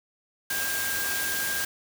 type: tone in noise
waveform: sine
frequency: 1605 Hz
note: G6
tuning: 40 cents sharp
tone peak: -30 dBFS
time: 0.5-1.65 s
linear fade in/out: 5 ms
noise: white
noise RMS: -30 dBFS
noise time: 0.5-1.65 s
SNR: -3 dB
effects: none